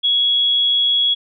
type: tone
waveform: sine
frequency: 3342 Hz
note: G#7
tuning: 10 cents sharp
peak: -13 dBFS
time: 0.03-1.15 s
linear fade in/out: 20 ms
effects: none